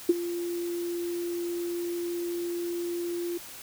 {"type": "tone with ADSR envelope", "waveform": "sine", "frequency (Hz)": 346.4, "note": "F4", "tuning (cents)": -14, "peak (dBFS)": -14, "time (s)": [0.09, 3.38], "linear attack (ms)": 6, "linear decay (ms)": 29, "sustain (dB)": -15, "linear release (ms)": 8, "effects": ["white hiss -44 dBFS RMS until 3.62 s"]}